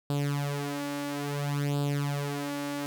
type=tone with flanger; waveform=sawtooth; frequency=143.3 Hz; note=D3; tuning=42 cents flat; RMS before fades=-31 dBFS; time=0.1-2.86 s; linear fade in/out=0 ms; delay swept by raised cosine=0.24 to 3.64 ms; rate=0.59 Hz; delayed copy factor=+0.75; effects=none